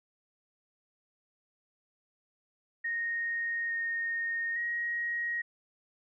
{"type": "tone with pitch steps", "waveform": "sine", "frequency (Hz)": [1859, 1848, 1887], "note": ["A#6", "A#6", "A#6"], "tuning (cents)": [-5, -16, 21], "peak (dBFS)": -30, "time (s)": [2.84, 5.42], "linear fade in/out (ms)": 10, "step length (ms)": 860, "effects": []}